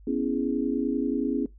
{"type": "chord", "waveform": "sine", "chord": "C# minor seventh", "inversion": "third", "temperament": "equal", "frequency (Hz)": [246.9, 277.2, 329.6, 415.3], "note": ["B3", "C#4", "E4", "G#4"], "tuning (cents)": [0, 0, 0, 0], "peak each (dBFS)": [-29, -27, -31, -32], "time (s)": [0.07, 1.46], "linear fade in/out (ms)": 5, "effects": ["noise-tail reverb RT60 0.2 s tail -22 dB re dry", "added 50 Hz sine -47 dBFS peak until 1.58 s"]}